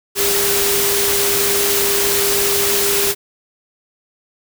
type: tone in noise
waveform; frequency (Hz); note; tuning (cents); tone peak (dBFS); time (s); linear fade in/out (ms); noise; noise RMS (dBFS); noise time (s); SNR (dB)
sine; 402; G4; +44; -20; 0.15-3.15; 50; white; -17; 0.15-3.15; -6
effects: none